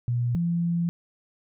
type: tone pair in turn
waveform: sine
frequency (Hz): 120.7 / 170.7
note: B2 / F3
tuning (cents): -39 / -39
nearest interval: tritone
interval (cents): 600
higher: second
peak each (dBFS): -22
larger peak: neither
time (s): 0.08-0.35 / 0.35-0.89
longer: second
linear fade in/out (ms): 0
effects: none